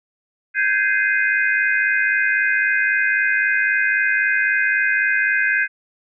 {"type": "chord", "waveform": "sine", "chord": "Ab major seventh", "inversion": "third", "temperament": "just", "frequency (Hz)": [1557.4, 1661.2, 2077, 2492], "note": ["G6", "Ab6", "C7", "Eb7"], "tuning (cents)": [-12, 0, -13, 2], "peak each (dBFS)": [-19, -21, -22, -24], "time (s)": [0.54, 5.68], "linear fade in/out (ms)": 50, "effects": []}